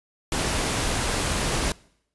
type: noise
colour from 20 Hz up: pink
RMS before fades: -25 dBFS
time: 0.32-1.72 s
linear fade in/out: 2 ms
effects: noise-tail reverb RT60 0.7 s tail -23 dB re dry + resampled to 24000 Hz